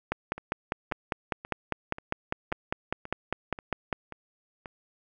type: two click trains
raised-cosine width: 0.5 ms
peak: -12 / -24 dBFS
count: 20 / 9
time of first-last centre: 0.12-3.928 / 0.38-4.658 s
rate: 4.99 / 1.87 Hz
effects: none